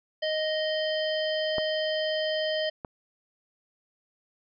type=harmonic tone; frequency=622.3 Hz; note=D#5; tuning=in tune; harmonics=1 / 3 / 5 / 7 / 8; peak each=-27 / -35 / -33 / -43 / -39 dBFS; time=0.22-2.7 s; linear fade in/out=10 ms
type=clicks; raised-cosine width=1 ms; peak=-17 / -21 dBFS; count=2; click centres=1.583 / 2.848 s
effects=none